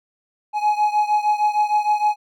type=beating tone pair; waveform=triangle; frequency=839 / 845.5 Hz; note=G#5 / G#5; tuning=+17 / +31 cents; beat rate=6.5 Hz; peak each=-16 / -19 dBFS; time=0.53-2.16 s; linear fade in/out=50 ms; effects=none